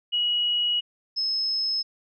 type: tone pair in turn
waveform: sine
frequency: 2910 / 5185 Hz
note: F#7 / E8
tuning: -29 / -29 cents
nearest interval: minor seventh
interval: 1000 cents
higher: second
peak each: -21 / -23 dBFS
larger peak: first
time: 0.12-0.81 / 1.16-1.83 s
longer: first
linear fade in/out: 20 ms
effects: none